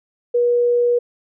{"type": "tone", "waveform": "sine", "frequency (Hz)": 482.1, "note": "B4", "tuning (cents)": -42, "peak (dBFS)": -13, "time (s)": [0.34, 0.99], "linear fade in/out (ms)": 10, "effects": []}